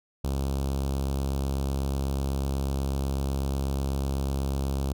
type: tone with notch filter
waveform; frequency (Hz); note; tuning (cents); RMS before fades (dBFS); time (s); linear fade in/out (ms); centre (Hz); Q
sawtooth; 68.1; C#2; -30; -28; 0.24-4.93; 5; 1900; 0.69
effects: none